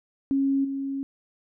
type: tone with level steps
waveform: sine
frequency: 273.6 Hz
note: C#4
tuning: 23 cents flat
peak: -20 / -27 dBFS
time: 0.31-1.03 s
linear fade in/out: 0 ms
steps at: 0.64 s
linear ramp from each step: 10 ms
effects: none